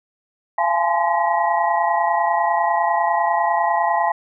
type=tone cluster; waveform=sine; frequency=684 / 829 / 859 / 1030 / 1914 Hz; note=F5 / G#5 / A5 / C6 / A#6; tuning=-36 / -3 / -42 / -28 / +45 cents; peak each=-21 / -23 / -21 / -22 / -27 dBFS; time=0.58-4.12 s; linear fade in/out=5 ms; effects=none